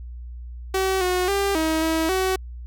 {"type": "tone with pitch steps", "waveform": "sawtooth", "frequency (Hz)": [380.8, 363.7, 397.4, 318.4, 322.3, 376.5], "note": ["F#4", "F#4", "G4", "D#4", "E4", "F#4"], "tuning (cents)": [50, -30, 24, 40, -39, 30], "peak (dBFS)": -16, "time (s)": [0.74, 2.36], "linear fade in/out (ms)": 5, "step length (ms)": 270, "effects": ["added 60 Hz sine -33 dBFS peak until 2.66 s"]}